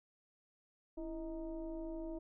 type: tone with frequency modulation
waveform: sine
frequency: 329.4 Hz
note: E4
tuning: 1 cent flat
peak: -40 dBFS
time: 0.97-2.19 s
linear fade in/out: 10 ms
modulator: 303 Hz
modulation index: 0.94
effects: none